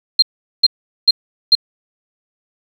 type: tone bursts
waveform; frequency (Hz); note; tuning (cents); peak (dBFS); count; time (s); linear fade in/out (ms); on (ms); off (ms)
sine; 4186; C8; 0; -5; 4; 0.19-1.552; 5; 33; 410
effects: 7-bit